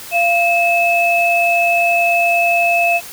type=tone pair together; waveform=sine; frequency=688.7 / 2600 Hz; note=F5 / E7; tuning=-24 / -24 cents; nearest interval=octave + major seventh; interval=2300 cents; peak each=-14 dBFS; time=0.11-3.01 s; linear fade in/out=50 ms; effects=white hiss -33 dBFS RMS until 3.12 s